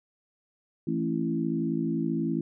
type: harmonic tone with a mistuned harmonic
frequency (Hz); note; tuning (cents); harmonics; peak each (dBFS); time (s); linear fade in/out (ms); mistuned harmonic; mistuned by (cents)
55.3; A1; +9; 3 / 4 / 5 / 6; -31 / -31 / -31 / -31; 0.87-2.41; 5; 5; -21
effects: none